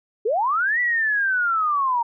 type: linear two-way sweep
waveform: sine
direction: up then down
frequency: 392 to 1975.5 to 918 Hz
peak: -18 dBFS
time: 0.25-2.03 s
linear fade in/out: 10 ms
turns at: 0.8 s
effects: none